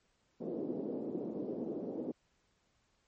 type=band-pass noise; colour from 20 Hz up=pink; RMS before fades=-39 dBFS; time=0.4-2.12 s; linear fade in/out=10 ms; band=230 to 460 Hz; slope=24 dB/octave; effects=pink hiss -75 dBFS RMS until 3.07 s + MP3 32 kbps